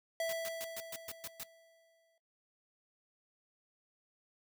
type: tone with exponential decay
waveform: square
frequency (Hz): 659.3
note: E5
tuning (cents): 0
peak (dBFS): -33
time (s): 0.2-2.18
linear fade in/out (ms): 2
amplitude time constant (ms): 430
type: noise bursts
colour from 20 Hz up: white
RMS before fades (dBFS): -43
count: 8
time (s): 0.29-1.434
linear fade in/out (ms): 2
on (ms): 38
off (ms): 120
effects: noise-tail reverb RT60 0.1 s tail -19 dB re dry